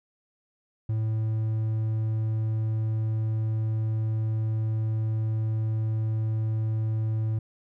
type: tone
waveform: triangle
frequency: 110 Hz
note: A2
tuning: in tune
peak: -22 dBFS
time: 0.89-7.39 s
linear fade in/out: 5 ms
effects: none